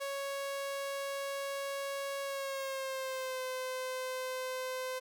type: tone with pitch glide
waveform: sawtooth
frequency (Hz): 554.4 to 514.3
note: C#5 to C5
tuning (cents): 0 to -30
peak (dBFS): -32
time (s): 0-5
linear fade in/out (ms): 20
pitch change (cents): -130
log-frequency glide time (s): 2.23-3.41
effects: none